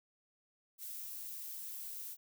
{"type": "noise", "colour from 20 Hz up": "violet", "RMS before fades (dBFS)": -45, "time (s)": [0.78, 2.17], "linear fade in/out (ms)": 50, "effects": []}